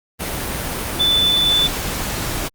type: tone in noise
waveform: sine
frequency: 3503 Hz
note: A7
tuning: 8 cents flat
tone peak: -13 dBFS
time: 0.99-1.68 s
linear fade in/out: 20 ms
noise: pink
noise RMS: -24 dBFS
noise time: 0.19-2.49 s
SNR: +8 dB
effects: Opus 32 kbps